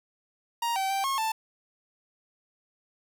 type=tone with pitch steps; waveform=45% pulse; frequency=937 / 771 / 782 / 1085 / 884 Hz; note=A#5 / G5 / G5 / C#6 / A5; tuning=+9 / -29 / -4 / -37 / +8 cents; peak=-26 dBFS; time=0.62-1.32 s; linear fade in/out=5 ms; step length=140 ms; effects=none